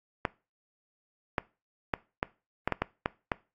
clicks, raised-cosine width 0.5 ms, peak -11 dBFS, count 9, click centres 0.252 / 1.382 / 1.938 / 2.229 / 2.676 / 2.723 / 2.82 / 3.059 / 3.318 s, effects noise-tail reverb RT60 0.3 s tail -21 dB re dry + AAC 48 kbps

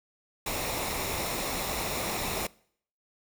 pink noise with comb filter, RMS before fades -32 dBFS, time 0.46-2.47 s, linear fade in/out 5 ms, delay 0.64 ms, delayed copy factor -0.5, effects noise-tail reverb RT60 0.6 s tail -23 dB re dry

